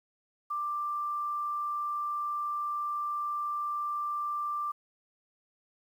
sine tone with quantisation, 1181 Hz, D6, 9 cents sharp, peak -30 dBFS, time 0.5-4.72 s, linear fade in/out 10 ms, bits 10, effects none

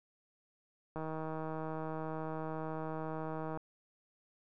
click train, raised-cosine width 1 ms, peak -27 dBFS, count 414, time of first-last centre 0.96-3.574 s, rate 158 Hz, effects none

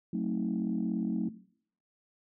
sine chord, F# diminished seventh, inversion none, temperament just, 185 / 222 / 266.4 / 319.7 Hz, F#3 / A3 / C4 / Eb4, 0 / +16 / +31 / +47 cents, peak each -32 / -33 / -37 / -36 dBFS, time 0.13-1.29 s, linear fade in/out 5 ms, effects noise-tail reverb RT60 0.6 s tail -17 dB re dry + tanh soft clip ceiling -21 dBFS

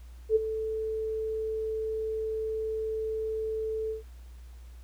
sine tone with ADSR envelope, 439.2 Hz, A4, 3 cents flat, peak -17 dBFS, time 0.29-4.03 s, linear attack 67 ms, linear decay 19 ms, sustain -12 dB, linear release 130 ms, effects added 60 Hz sine -44 dBFS peak until 4.83 s + pink hiss -62 dBFS RMS until 4.83 s

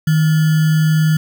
sine tone with sample-and-hold, 156.8 Hz, D#3, 14 cents sharp, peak -10 dBFS, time 0.07-1.17 s, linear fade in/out 5 ms, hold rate 1575 Hz, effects none

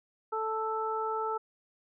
harmonic tone, 440 Hz, A4, in tune, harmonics 1 / 2 / 3, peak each -34 / -34 / -34 dBFS, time 0.32-1.38 s, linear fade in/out 10 ms, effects none

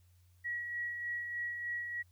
sine tone with tremolo, 1917 Hz, A#6, 48 cents sharp, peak -34 dBFS, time 0.44-2.03 s, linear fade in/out 20 ms, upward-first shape sine, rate 3.3 Hz, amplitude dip 40%, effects added 90 Hz sine -62 dBFS peak until 2.11 s + white hiss -75 dBFS RMS until 2.11 s

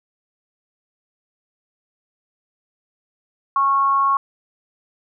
sine tone with amplitude modulation, 1100 Hz, C#6, 14 cents flat, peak -12 dBFS, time 3.56-4.17 s, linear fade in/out 2 ms, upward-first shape sine, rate 272 Hz, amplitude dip 45%, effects none

